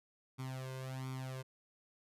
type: tone with flanger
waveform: sawtooth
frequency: 130.81 Hz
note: C3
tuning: in tune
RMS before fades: -43 dBFS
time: 0.38-1.43 s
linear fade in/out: 20 ms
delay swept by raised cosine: 0.87 to 1.97 ms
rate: 1.4 Hz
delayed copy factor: +0.8
effects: resampled to 32000 Hz